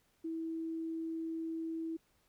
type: tone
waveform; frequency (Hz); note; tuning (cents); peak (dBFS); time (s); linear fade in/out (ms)
sine; 325.7; E4; -21; -36; 0.24-1.97; 10
effects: pink hiss -73 dBFS RMS until 2.28 s